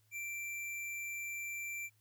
square tone, 2350 Hz, D7, 1 cent sharp, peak -40 dBFS, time 0.11-1.9 s, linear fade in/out 50 ms, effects added 107 Hz sine -70 dBFS peak until 2 s + white hiss -75 dBFS RMS until 2 s

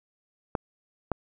clicks, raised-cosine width 1 ms, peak -12 dBFS, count 2, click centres 0.552 / 1.117 s, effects none

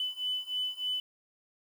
sine beating tone pair, 3000 / 3003.3 Hz, F#7 / F#7, +23 / +25 cents, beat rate 3.3 Hz, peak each -34 / -33 dBFS, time 0-1 s, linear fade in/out 2 ms, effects tanh soft clip ceiling -24 dBFS + 9-bit

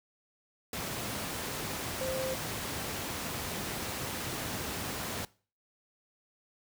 sine tone in noise, 523.3 Hz, C5, in tune, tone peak -33 dBFS, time 2.01-2.34 s, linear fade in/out 2 ms, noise pink, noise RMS -36 dBFS, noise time 0.73-5.25 s, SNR 0 dB, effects noise-tail reverb RT60 0.4 s tail -22 dB re dry + high-pass 80 Hz 12 dB/octave

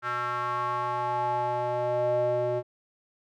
square tone with band-pass filter sweep, 122.4 Hz, B2, 15 cents flat, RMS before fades -28 dBFS, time 0.02-2.63 s, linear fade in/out 50 ms, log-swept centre 1400 to 510 Hz, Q 4.8, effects none

